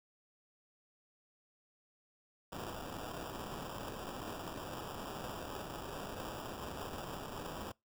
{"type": "noise with sample-and-hold", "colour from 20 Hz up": "blue", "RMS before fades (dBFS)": -44, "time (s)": [2.52, 7.72], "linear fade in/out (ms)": 5, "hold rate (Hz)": 2100, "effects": ["noise-tail reverb RT60 0.2 s tail -24 dB re dry"]}